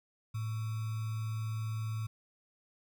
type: tone with sample-and-hold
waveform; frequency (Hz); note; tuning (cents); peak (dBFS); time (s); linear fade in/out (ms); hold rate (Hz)
sine; 110; A2; 0; -33; 0.34-2.07; 10; 1225
effects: none